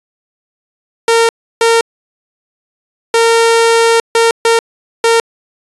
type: tone bursts at uneven times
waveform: sawtooth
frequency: 459.2 Hz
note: A#4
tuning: 26 cents flat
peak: -3 dBFS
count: 6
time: 1.08-1.29 / 1.61-1.81 / 3.14-4 / 4.15-4.31 / 4.45-4.59 / 5.04-5.2 s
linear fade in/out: 2 ms
effects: resampled to 24000 Hz